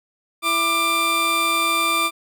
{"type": "tone pair together", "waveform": "20% pulse", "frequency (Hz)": [333.2, 1187.4], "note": ["E4", "D6"], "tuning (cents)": [19, 19], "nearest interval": "octave + minor seventh", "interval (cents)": 2200, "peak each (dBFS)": [-23, -13], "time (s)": [0.42, 2.11], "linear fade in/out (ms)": 50, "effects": []}